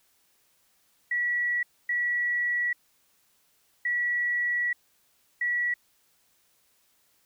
sine tone bursts at uneven times, 1937 Hz, B6, 34 cents flat, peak -24 dBFS, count 4, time 1.11-1.63 / 1.89-2.73 / 3.85-4.73 / 5.41-5.74 s, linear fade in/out 5 ms, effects white hiss -67 dBFS RMS until 7.25 s

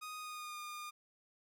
sawtooth tone with pitch glide, 1244.5 to 1213.3 Hz, D#6 to D#6, 0 to -44 cents, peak -40 dBFS, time 0.01-0.91 s, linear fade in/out 20 ms, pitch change -44 cents, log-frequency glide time 0.18-0.59 s, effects none

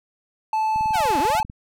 triangle tone with pitch glide, 873 to 864.5 Hz, A5 to A5, -14 to -31 cents, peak -17 dBFS, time 0.53-1.43 s, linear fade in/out 2 ms, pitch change -17 cents, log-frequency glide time 0.72-1.14 s
click train, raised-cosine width 5 ms, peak -24 dBFS, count 16, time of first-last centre 0.76-1.499 s, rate 20.3 Hz
sawtooth linear two-way sweep, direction down then up, 810 to 246.9 to 810 Hz, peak -19 dBFS, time 0.93-1.41 s, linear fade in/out 20 ms, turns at 1.19 s
effects none

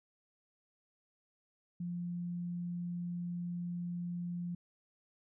sine tone, 174.61 Hz, F3, in tune, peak -36 dBFS, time 1.8-4.55 s, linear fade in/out 5 ms, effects none

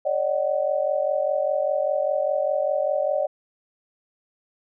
sine tone cluster, 561 / 606 / 750 Hz, C#5 / D#5 / F#5, +21 / -46 / +23 cents, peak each -24 / -23 / -30 dBFS, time 0.05-3.27 s, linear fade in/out 10 ms, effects none

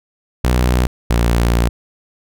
sawtooth tone pair in turn, 61.8 / 58.45 Hz, B1 / A#1, +2 / +5 cents, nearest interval minor second, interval 97 cents, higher first, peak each -8 dBFS, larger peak neither, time 0.44-0.87 / 1.1-1.69 s, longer second, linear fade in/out 5 ms, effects none

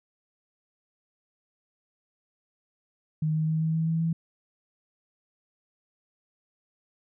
sine tone with pitch steps, 155.56 / 157 / 158.46 / 159.93 / 161.42 / 162.92 / 164.43 Hz, D#3 / D#3 / D#3 / D#3 / E3 / E3 / E3, 0 / +16 / +32 / +48 / -36 / -20 / -4 cents, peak -23 dBFS, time 3.22-4.13 s, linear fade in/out 5 ms, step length 130 ms, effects none

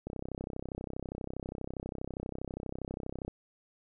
click train, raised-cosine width 2 ms, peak -24 dBFS, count 105, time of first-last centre 0.07-3.28 s, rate 32.4 Hz, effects none

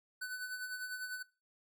square tone with tremolo, 1501 Hz, F#6, 24 cents sharp, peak -38 dBFS, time 0.21-1.23 s, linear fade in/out 10 ms, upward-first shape sine, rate 10 Hz, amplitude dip 50%, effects noise-tail reverb RT60 0.3 s tail -22 dB re dry

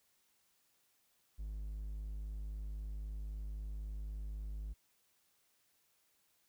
triangle tone, 51.91 Hz, G#1, in tune, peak -38 dBFS, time 1.38-4.74 s, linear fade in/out 20 ms, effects white hiss -75 dBFS RMS until 6.48 s

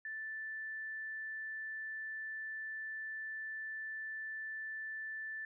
sine tone, 1760 Hz, A6, in tune, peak -40 dBFS, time 0.05-5.45 s, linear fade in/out 2 ms, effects none

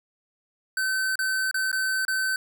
square tone with dropouts, 1533 Hz, G6, 39 cents flat, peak -24 dBFS, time 0.77-2.36 s, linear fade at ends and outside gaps 2 ms, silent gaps 1.156-1.19 / 1.512-1.543 / 1.716-1.728 / 2.051-2.081 s, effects none

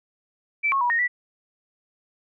sine tone with pitch steps, 2324 / 1093 / 969 / 1856 / 1959 Hz, D7 / C#6 / B5 / A#6 / B6, -19 / -25 / -33 / -8 / -15 cents, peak -19 dBFS, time 0.63-1.08 s, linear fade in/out 20 ms, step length 90 ms, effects none

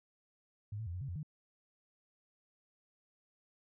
sine tone with pitch steps, 103.9 / 111.5 / 85.7 / 91 / 136.9 / 88.3 / 151.4 Hz, G#2 / A2 / F2 / F#2 / C#3 / F2 / D#3, +1 / +23 / -32 / -28 / -21 / +20 / -47 cents, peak -38 dBFS, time 0.72-1.231 s, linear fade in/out 5 ms, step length 73 ms, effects none

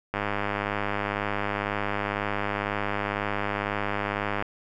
click train, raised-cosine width 0.5 ms, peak -12 dBFS, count 438, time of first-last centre 0.14-4.424 s, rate 102 Hz, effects none

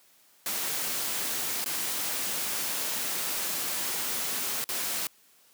white noise with dropouts, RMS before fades -31 dBFS, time 0.46-5.07 s, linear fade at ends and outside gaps 1 ms, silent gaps 1.643-1.66 / 4.641-4.69 s, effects white hiss -61 dBFS RMS until 5.53 s + high-pass 150 Hz 12 dB/octave

